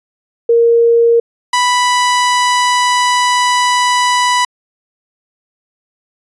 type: tone pair in turn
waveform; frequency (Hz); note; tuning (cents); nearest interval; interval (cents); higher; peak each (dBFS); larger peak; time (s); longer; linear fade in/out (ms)
sine / sawtooth; 466.2 / 987.8; A#4 / B5; 0 / 0; octave + minor second; 1300; second; -6; neither; 0.49-1.2 / 1.53-4.45; second; 5
effects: resampled to 22050 Hz